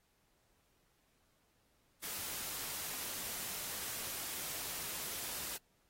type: noise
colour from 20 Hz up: white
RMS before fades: -42 dBFS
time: 2.02-5.58 s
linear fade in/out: 20 ms
effects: pink hiss -75 dBFS RMS until 5.89 s + AAC 48 kbps